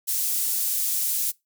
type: high-pass noise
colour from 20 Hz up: pink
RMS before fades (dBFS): -25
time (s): 0.07-1.32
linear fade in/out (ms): 20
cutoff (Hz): 9700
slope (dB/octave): 12
effects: noise-tail reverb RT60 0.2 s tail -23 dB re dry